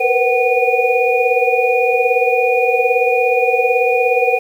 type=tone cluster; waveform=sine; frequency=469.6 / 488.5 / 506 / 752 / 2451 Hz; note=A#4 / B4 / B4 / F#5 / D#7; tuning=+13 / -19 / +42 / +28 / -27 cents; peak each=-18 dBFS; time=0-4.39 s; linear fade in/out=10 ms; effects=7-bit